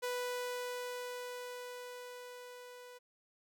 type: tone with level ramp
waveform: sawtooth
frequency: 493.9 Hz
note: B4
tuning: in tune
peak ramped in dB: -31 to -47 dBFS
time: 0.02-2.99 s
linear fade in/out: 20 ms
effects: none